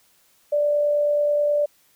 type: tone with amplitude modulation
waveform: sine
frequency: 587.3 Hz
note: D5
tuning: in tune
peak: -16 dBFS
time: 0.52-1.66 s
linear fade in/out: 10 ms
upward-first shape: sine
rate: 49.4 Hz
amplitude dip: 25%
effects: white hiss -60 dBFS RMS until 1.95 s